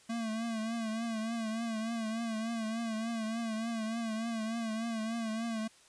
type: tone with vibrato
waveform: square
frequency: 225.1 Hz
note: A3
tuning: 40 cents sharp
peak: -34 dBFS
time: 0.09-5.68 s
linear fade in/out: 10 ms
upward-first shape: triangle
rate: 3.4 Hz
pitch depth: 72 cents each way
effects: white hiss -61 dBFS RMS until 5.88 s + resampled to 22050 Hz